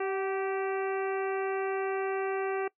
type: harmonic tone with a mistuned harmonic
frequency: 388.1 Hz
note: G4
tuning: 17 cents flat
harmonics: 1 / 2 / 3 / 4 / 5 / 6 / 7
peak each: -30 / -36 / -40 / -42 / -44 / -46 / -47 dBFS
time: 0-2.68 s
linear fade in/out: 5 ms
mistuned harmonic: 2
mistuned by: -34 cents
effects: noise-tail reverb RT60 0.1 s tail -22 dB re dry